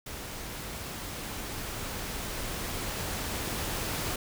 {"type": "noise with level ramp", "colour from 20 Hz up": "pink", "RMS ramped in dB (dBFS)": [-40, -32], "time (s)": [0.06, 4.16], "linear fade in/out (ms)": 5, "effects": []}